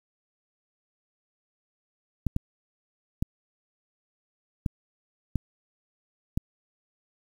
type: clicks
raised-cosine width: 5 ms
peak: -13 dBFS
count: 6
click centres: 2.267 / 2.364 / 3.225 / 4.662 / 5.357 / 6.375 s
effects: 8-bit